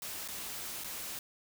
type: noise with dropouts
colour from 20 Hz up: white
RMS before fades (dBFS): -41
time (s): 0.02-1.19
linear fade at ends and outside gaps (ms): 2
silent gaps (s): 0.278-0.285 / 0.838-0.843
effects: none